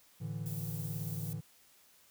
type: chord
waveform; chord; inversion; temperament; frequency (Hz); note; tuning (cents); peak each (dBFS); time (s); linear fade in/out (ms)
triangle; A suspended fourth; none; just; 110 / 146.67 / 165; A2 / D3 / E3; 0 / -2 / +2; -39; 0.2-1.41; 20
type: noise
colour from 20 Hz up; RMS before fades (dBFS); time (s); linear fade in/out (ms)
violet; -46; 0.46-1.33; 0
effects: white hiss -64 dBFS RMS until 2.1 s